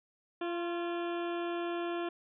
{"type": "harmonic tone with a mistuned harmonic", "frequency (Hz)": 344, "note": "F4", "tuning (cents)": -26, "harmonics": [1, 2, 3, 4, 5, 7, 8, 9, 10], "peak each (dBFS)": [-34, -40, -44, -46, -48, -51, -52, -53, -54], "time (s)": [0.41, 2.09], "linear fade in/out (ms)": 5, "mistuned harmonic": 3, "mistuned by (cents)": 40, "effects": []}